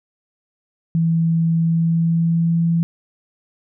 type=tone with pitch glide; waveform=sine; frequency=164.81 to 167.4 Hz; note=E3 to E3; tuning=0 to +27 cents; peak=-14 dBFS; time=0.95-2.83 s; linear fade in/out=0 ms; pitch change=+27 cents; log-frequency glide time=1.57-2.65 s; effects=none